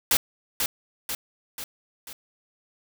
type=noise with echo; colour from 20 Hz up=white; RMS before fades=-20 dBFS; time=0.11-0.17 s; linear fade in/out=2 ms; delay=490 ms; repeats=4; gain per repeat=-5 dB; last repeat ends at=2.13 s; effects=none